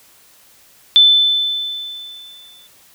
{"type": "tone with exponential decay", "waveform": "sine", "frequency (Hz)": 3520, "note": "A7", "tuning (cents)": 0, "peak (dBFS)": -4, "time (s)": [0.96, 2.67], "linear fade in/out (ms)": 0, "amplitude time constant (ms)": 370, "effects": ["white hiss -49 dBFS RMS until 2.94 s"]}